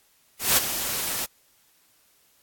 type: noise with ADSR envelope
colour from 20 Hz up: white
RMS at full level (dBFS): -17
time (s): 0.39-1.26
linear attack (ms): 180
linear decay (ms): 22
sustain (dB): -11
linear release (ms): 16
effects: white hiss -62 dBFS RMS until 2.42 s + AAC 64 kbps